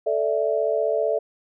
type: chord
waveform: sine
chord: A suspended fourth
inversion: none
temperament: equal with one note detuned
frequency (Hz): 440 / 583.9 / 659.3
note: A4 / D5 / E5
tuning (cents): 0 / -10 / 0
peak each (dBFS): -24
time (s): 0.06-1.19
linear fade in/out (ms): 10
effects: none